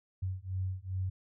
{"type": "beating tone pair", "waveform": "sine", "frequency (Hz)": [92.5, 95], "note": ["F#2", "F#2"], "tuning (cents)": [0, 46], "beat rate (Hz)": 2.5, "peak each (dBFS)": [-36, -36], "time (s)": [0.22, 1.1], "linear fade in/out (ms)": 10, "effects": []}